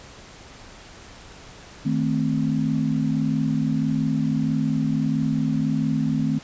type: chord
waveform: sine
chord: A diminished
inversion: second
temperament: equal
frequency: 155.56 / 220 / 261.6 Hz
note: Eb3 / A3 / C4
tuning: 0 / 0 / 0 cents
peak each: -24 dBFS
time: 1.85-6.39 s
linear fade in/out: 10 ms
effects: pink hiss -44 dBFS RMS until 6.43 s + resampled to 16000 Hz